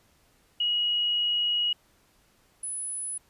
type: tone pair in turn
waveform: sine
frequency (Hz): 2900 / 10104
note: F#7 / D#9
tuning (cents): -35 / +26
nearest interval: octave + minor seventh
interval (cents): 2161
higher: second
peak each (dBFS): -23 / -31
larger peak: first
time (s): 0.6-1.73 / 2.63-3.18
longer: first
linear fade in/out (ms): 5
effects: pink hiss -64 dBFS RMS until 3.29 s + resampled to 32000 Hz